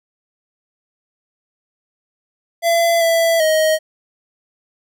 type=tone with pitch steps; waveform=square; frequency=676 / 664 / 628 Hz; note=E5 / E5 / D#5; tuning=+43 / +12 / +16 cents; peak=-13 dBFS; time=2.62-3.79 s; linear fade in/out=50 ms; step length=390 ms; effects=none